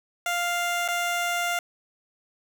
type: tone with dropouts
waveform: 15% pulse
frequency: 698.5 Hz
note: F5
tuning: in tune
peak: -18 dBFS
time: 0.26-1.59 s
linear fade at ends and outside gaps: 2 ms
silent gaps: 0.879-0.885 s
effects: none